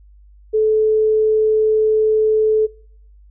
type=tone; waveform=sine; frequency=433.8 Hz; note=A4; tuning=25 cents flat; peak=-12 dBFS; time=0.53-2.67 s; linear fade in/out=20 ms; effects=noise-tail reverb RT60 0.7 s tail -25 dB re dry + added 50 Hz sine -43 dBFS peak until 3.3 s